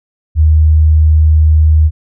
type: tone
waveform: sine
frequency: 77.78 Hz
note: D#2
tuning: in tune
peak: -4 dBFS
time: 0.35-1.91 s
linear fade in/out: 50 ms
effects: none